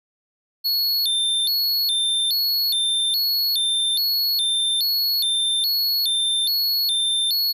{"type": "tone with vibrato", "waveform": "square", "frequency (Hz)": 3951, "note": "B7", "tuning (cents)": 0, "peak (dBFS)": -19, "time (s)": [0.64, 7.53], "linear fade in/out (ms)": 20, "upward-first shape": "square", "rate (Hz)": 1.2, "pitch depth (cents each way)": 170, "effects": []}